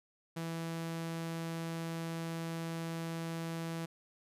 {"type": "tone", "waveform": "sawtooth", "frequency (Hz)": 165.1, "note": "E3", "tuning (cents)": 3, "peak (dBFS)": -33, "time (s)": [0.36, 3.86], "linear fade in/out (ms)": 10, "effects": ["resampled to 32000 Hz"]}